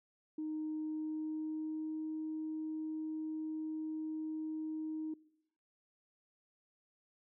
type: tone with pitch glide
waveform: sine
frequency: 310 to 313.1 Hz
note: D#4 to D#4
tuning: -6 to +11 cents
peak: -36 dBFS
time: 0.38-5.14 s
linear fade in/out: 5 ms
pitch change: +17 cents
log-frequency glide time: 0.79-2.06 s
effects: noise-tail reverb RT60 0.8 s tail -22 dB re dry + tanh soft clip ceiling -32 dBFS